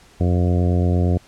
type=harmonic tone; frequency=88.7 Hz; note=F2; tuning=27 cents sharp; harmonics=1 / 2 / 3 / 4 / 5 / 6 / 7 / 8; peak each=-16 / -22 / -26 / -28 / -30 / -32 / -33 / -34 dBFS; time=0.2-1.18 s; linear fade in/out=10 ms; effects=pink hiss -50 dBFS RMS until 1.27 s + low-pass 9000 Hz 12 dB/octave